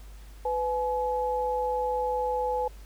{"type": "tone pair together", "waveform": "sine", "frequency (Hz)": [499.9, 850], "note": ["B4", "G#5"], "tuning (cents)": [21, 40], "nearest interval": "major sixth", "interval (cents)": 919, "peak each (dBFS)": -28, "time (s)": [0.45, 2.68], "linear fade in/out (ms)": 5, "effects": ["added 50 Hz sine -43 dBFS peak until 2.85 s", "pink hiss -56 dBFS RMS until 2.85 s"]}